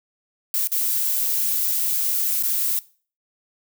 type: noise with dropouts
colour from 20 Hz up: violet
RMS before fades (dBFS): -22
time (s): 0.54-2.79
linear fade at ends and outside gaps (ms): 1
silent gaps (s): 0.673-0.718 / 2.426-2.434
effects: noise-tail reverb RT60 0.4 s tail -20 dB re dry